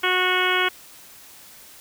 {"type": "harmonic tone", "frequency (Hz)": 366.7, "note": "F#4", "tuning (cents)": -15, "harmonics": [1, 2, 3, 4, 5, 6, 7, 8, 9], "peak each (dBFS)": [-26, -30, -26, -24, -29, -25, -30, -28, -29], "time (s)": [0.03, 0.69], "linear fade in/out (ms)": 10, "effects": ["white hiss -46 dBFS RMS until 1.8 s"]}